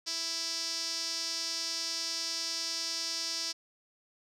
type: tone with band-pass filter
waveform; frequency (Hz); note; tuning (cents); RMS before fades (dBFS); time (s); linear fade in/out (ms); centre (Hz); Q
sawtooth; 330; E4; +2; -35; 0.06-3.53; 20; 5200; 5.4
effects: none